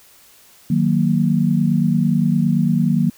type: chord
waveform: sine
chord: D# minor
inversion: none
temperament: equal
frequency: 155.56 / 185 / 233.1 Hz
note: D#3 / F#3 / A#3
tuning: 0 / 0 / 0 cents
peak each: -18 dBFS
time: 0.7-3.1 s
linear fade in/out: 5 ms
effects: white hiss -49 dBFS RMS until 3.17 s